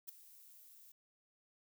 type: noise with ADSR envelope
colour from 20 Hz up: violet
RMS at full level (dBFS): -43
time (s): 0.07-0.92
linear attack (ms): 22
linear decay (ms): 4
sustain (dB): -17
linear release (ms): 4
effects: none